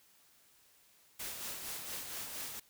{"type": "noise with tremolo", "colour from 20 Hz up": "white", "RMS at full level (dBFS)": -41, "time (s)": [1.19, 2.6], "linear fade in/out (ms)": 10, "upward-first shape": "sine", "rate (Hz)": 4.3, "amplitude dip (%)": 40, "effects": ["white hiss -66 dBFS RMS until 2.69 s"]}